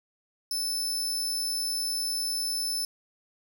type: tone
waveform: sawtooth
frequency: 5270 Hz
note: E8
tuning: 1 cent flat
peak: -25 dBFS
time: 0.51-2.85 s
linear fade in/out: 2 ms
effects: none